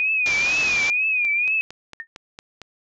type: tone with vibrato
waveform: sine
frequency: 2460 Hz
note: D#7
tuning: 20 cents flat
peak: -18 dBFS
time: 0-1.61 s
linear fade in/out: 0 ms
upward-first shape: triangle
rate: 2.1 Hz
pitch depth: 120 cents each way
type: low-pass noise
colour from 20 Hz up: white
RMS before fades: -30 dBFS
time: 0.26-0.9 s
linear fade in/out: 0 ms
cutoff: 6700 Hz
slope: 96 dB/octave
type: click train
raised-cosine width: 0.2 ms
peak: -20 dBFS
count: 7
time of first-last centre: 1.25-2.617 s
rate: 4.39 Hz
type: tone with exponential decay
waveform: sine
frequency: 1823 Hz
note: A#6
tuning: 39 cents flat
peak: -25 dBFS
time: 2-2.07 s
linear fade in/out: 0 ms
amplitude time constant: 15 ms
effects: none